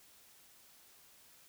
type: silence
effects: white hiss -62 dBFS RMS until 1.48 s